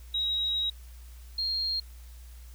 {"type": "tone pair in turn", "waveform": "sine", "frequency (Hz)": [3823, 4227], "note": ["A#7", "C8"], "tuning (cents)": [43, 17], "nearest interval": "major second", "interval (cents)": 174, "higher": "second", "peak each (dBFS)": [-26, -27], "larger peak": "first", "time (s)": [[0.14, 0.7], [1.38, 1.8]], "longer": "first", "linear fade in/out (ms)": 5, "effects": ["added 60 Hz sine -44 dBFS peak until 2.54 s", "white hiss -58 dBFS RMS until 2.54 s"]}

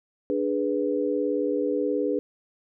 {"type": "chord", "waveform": "sine", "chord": "G# diminished", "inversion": "second", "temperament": "equal", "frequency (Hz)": [293.7, 415.3, 493.9], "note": ["D4", "G#4", "B4"], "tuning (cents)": [0, 0, 0], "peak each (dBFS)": -27, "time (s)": [0.3, 2.19], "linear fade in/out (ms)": 0, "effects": []}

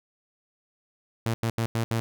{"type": "tone bursts at uneven times", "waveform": "sawtooth", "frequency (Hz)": 114.3, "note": "A#2", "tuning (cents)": -34, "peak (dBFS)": -20, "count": 5, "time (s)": [[1.26, 1.34], [1.43, 1.5], [1.58, 1.66], [1.75, 1.84], [1.91, 2]], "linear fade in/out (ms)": 0, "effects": []}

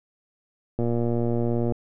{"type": "click train", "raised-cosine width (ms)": 2, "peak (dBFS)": -13, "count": 111, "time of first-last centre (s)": [0.79, 1.722], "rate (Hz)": 118, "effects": []}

